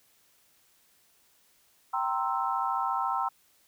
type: chord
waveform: sine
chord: C dominant seventh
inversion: second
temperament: equal with one note detuned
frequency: 780.4 / 932.3 / 1046.5 / 1318.5 Hz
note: G5 / Bb5 / C6 / E6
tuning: -8 / 0 / 0 / 0 cents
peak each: -32 dBFS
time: 1.93-3.29 s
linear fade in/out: 10 ms
effects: white hiss -65 dBFS RMS until 3.67 s